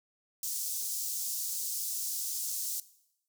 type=high-pass noise; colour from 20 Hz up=pink; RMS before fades=-35 dBFS; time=0.43-2.8 s; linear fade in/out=2 ms; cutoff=5700 Hz; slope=24 dB/octave; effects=noise-tail reverb RT60 0.8 s tail -18 dB re dry